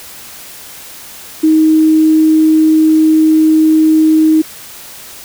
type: tone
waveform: sine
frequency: 314.4 Hz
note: D#4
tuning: 18 cents sharp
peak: -5 dBFS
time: 1.43-4.42 s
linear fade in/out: 10 ms
effects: white hiss -32 dBFS RMS until 5.24 s